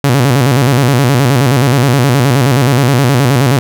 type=tone with vibrato; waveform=sawtooth; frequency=130.81 Hz; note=C3; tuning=in tune; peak=-3 dBFS; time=0.04-3.59 s; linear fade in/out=0 ms; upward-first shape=square; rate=9.5 Hz; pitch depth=130 cents each way; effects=none